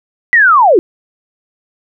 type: linear sweep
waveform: sine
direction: down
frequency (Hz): 1986 to 316.3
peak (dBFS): -4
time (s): 0.33-0.79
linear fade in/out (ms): 0
effects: none